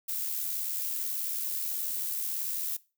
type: noise with amplitude modulation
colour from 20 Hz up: violet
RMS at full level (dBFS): -31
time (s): 0.08-2.77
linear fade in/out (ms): 10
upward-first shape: sine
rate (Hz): 78.4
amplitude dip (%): 40
effects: noise-tail reverb RT60 0.3 s tail -20 dB re dry